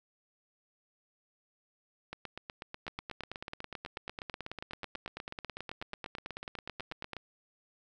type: two click trains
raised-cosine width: 0.3 ms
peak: -23 / -24 dBFS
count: 40 / 42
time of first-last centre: 2.88-7.133 / 2.13-7.167 s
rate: 9.17 / 8.14 Hz
effects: none